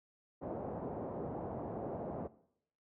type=low-pass noise; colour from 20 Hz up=white; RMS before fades=-41 dBFS; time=0.41-2.28 s; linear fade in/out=20 ms; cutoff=710 Hz; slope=24 dB/octave; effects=noise-tail reverb RT60 0.7 s tail -18 dB re dry + high-pass 80 Hz 12 dB/octave